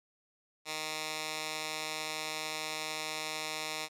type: tone with band-pass filter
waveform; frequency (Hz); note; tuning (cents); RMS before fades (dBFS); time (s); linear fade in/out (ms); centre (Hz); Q
10% pulse; 155.56; D#3; 0; -38; 0.65-3.89; 50; 4500; 0.69
effects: none